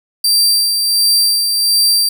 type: tone with tremolo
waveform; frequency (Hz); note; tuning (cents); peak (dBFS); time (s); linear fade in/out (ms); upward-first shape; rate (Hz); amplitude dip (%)
sawtooth; 4699; D8; 0; -6; 0.24-2.09; 5; sine; 1.4; 40
effects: none